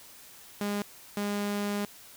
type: tone pair in turn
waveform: sawtooth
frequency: 204.4 / 204.4 Hz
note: G#3 / G#3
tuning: -27 / -27 cents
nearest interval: unison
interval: 0 cents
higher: neither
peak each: -25 dBFS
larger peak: neither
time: 0.61-0.82 / 1.17-1.85 s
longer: second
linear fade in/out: 2 ms
effects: white hiss -51 dBFS RMS until 2.16 s